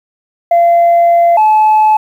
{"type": "tone pair in turn", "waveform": "sine", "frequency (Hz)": [686, 861.5], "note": ["F5", "A5"], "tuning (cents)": [-31, -37], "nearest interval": "major third", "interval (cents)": 394, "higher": "second", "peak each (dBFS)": -3, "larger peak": "neither", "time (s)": [[0.51, 1.37], [1.37, 1.97]], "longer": "first", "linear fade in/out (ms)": 5, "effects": ["tanh soft clip ceiling -3 dBFS", "7-bit"]}